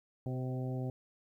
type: harmonic tone with a mistuned harmonic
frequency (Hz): 128.3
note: C3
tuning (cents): -34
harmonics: 1 / 2 / 3 / 4 / 5 / 6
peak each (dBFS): -35 / -41 / -45 / -47 / -49 / -51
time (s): 0.26-0.9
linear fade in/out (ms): 2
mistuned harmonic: 4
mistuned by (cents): +18
effects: 12-bit